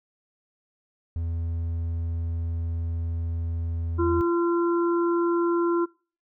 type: tone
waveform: triangle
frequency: 83.4 Hz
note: E2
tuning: 21 cents sharp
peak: -24 dBFS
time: 1.16-4.21 s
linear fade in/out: 0 ms
type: harmonic tone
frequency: 342.4 Hz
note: F4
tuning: 34 cents flat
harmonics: 1 / 3 / 4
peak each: -21 / -31 / -33 dBFS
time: 3.98-5.86 s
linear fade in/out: 20 ms
effects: noise-tail reverb RT60 0.4 s tail -24 dB re dry